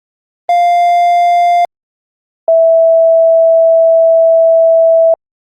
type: tone pair in turn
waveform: triangle / sine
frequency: 698.5 / 656.6 Hz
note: F5 / E5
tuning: 0 / -7 cents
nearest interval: minor second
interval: 107 cents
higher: first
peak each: -4 dBFS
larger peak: neither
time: 0.49-1.65 / 2.48-5.14 s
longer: second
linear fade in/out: 2 ms
effects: Opus 32 kbps